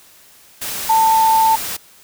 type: tone in noise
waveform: sine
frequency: 890 Hz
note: A5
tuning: 20 cents sharp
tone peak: -10 dBFS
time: 0.89-1.56 s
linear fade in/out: 10 ms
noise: white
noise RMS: -25 dBFS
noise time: 0.61-1.77 s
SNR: +12 dB
effects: white hiss -47 dBFS RMS until 2.03 s